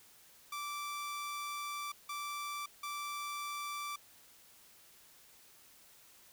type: tone bursts at uneven times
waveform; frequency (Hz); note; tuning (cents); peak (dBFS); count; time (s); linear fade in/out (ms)
sawtooth; 1168; D6; -10; -35; 3; 0.52-1.92 / 2.09-2.66 / 2.83-3.96; 5
effects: white hiss -61 dBFS RMS until 6.32 s